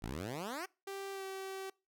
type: exponential sweep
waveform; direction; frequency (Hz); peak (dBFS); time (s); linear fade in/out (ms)
10% pulse; up; 49 to 396.4; -31; 0.02-0.66; 10
type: tone with pitch glide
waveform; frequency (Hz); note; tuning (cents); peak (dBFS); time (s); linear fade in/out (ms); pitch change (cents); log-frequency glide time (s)
sawtooth; 392 to 384.4; G4 to G4; 0 to -34; -37; 0.87-1.7; 5; -34; 1.12-1.24
effects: noise-tail reverb RT60 0.3 s tail -25 dB re dry